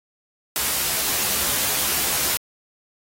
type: noise with comb filter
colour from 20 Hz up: white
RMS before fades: -22 dBFS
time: 0.56-2.37 s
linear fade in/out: 0 ms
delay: 14 ms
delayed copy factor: +0.75
effects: AAC 48 kbps